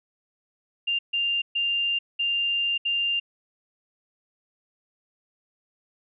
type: tone bursts at uneven times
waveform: sine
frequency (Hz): 2794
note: F7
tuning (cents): 0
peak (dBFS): -22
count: 5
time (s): 0.87-0.99 / 1.13-1.42 / 1.55-1.99 / 2.19-2.78 / 2.85-3.2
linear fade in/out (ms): 10
effects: none